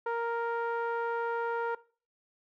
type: tone with low-pass filter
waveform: sawtooth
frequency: 466.2 Hz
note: A#4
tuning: in tune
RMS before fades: -32 dBFS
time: 0.06-1.75 s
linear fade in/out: 5 ms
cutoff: 1200 Hz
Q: 2.4
effects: noise-tail reverb RT60 0.4 s tail -20 dB re dry